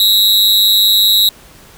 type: tone with amplitude modulation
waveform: 45% pulse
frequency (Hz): 3870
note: B7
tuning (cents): -36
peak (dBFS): -4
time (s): 0-1.29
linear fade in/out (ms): 2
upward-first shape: sine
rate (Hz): 205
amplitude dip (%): 90
effects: pink hiss -41 dBFS RMS until 1.77 s